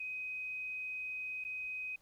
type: tone with dropouts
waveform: sine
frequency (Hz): 2515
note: D#7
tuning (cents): +18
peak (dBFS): -38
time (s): 0-1.96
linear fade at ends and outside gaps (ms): 5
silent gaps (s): 1.441-1.448
effects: pink hiss -70 dBFS RMS until 2.01 s